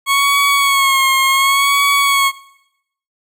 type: tone with vibrato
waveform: 20% pulse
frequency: 1100 Hz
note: C#6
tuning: 14 cents flat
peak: -6 dBFS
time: 0.06-2.32 s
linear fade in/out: 50 ms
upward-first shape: sine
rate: 0.69 Hz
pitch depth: 44 cents each way
effects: noise-tail reverb RT60 0.8 s tail -20 dB re dry